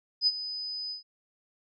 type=tone with ADSR envelope; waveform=sine; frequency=5000 Hz; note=D#8; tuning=8 cents sharp; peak=-19 dBFS; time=0.21-1.03 s; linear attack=59 ms; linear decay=40 ms; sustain=-14 dB; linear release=120 ms; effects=none